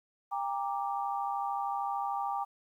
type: chord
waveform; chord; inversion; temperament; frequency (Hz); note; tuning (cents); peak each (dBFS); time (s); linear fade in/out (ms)
sine; G minor; none; equal with one note detuned; 799.1 / 932.3 / 1174.7; G5 / Bb5 / D6; +33 / 0 / 0; -33 / -37 / -37; 0.31-2.45; 20
effects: 11-bit